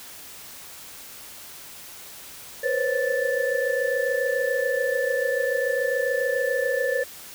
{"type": "tone cluster", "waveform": "sine", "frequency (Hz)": [486.5, 520, 547, 1754], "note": ["B4", "C5", "C#5", "A6"], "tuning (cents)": [-26, -11, -23, -6], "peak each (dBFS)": -27, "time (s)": [2.63, 7.04], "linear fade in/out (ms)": 10, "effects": ["white hiss -42 dBFS RMS until 7.34 s"]}